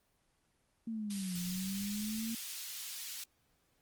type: linear two-way sweep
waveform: sine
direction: down then up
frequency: 230 to 174.61 to 230 Hz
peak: -36 dBFS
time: 0.87-2.35 s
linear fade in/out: 5 ms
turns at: 1.38 s
type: high-pass noise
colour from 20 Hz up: pink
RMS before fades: -44 dBFS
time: 1.1-3.24 s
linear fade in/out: 5 ms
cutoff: 3500 Hz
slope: 12 dB/octave
effects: pink hiss -75 dBFS RMS until 3.81 s + Opus 24 kbps